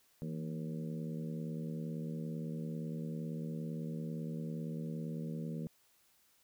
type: harmonic tone with a mistuned harmonic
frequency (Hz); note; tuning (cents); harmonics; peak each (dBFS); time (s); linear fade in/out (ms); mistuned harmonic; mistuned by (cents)
77.78; D#2; 0; 2 / 3 / 4 / 5 / 6 / 7; -39 / -43 / -51 / -53 / -50 / -55; 0.22-5.67; 0; 2; +81
effects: white hiss -70 dBFS RMS until 6.43 s